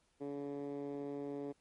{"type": "tone with band-pass filter", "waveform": "10% pulse", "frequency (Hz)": 142.2, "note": "C#3", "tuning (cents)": 45, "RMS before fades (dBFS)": -42, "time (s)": [0.2, 1.53], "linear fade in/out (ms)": 20, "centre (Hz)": 350, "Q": 3.1, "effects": ["pink hiss -75 dBFS RMS until 1.6 s", "MP3 48 kbps"]}